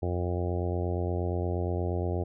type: harmonic tone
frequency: 88.5 Hz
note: F2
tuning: 23 cents sharp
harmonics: 1 / 2 / 3 / 4 / 5 / 6 / 7 / 8 / 9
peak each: -29 / -38 / -40 / -35 / -37 / -41 / -40 / -42 / -44 dBFS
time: 0.02-2.24 s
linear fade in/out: 10 ms
effects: none